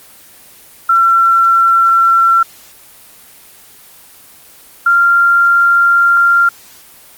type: tone pair in turn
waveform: sine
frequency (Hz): 1355 / 1387.5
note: E6 / F6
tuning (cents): +47 / -12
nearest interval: unison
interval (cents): 41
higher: second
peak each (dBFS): -6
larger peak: neither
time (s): 0.89-2.43 / 4.86-6.49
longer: second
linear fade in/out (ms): 5
effects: white hiss -40 dBFS RMS until 7.17 s + Opus 24 kbps